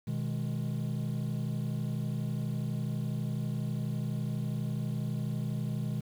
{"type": "chord", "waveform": "triangle", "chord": "G# minor", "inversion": "first", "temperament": "equal", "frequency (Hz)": [123.47, 155.56, 207.7], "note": ["B2", "D#3", "G#3"], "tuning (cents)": [0, 0, 0], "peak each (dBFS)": [-31, -32, -34], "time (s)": [0.07, 6.01], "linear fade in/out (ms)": 10, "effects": ["tanh soft clip ceiling -24 dBFS", "9-bit"]}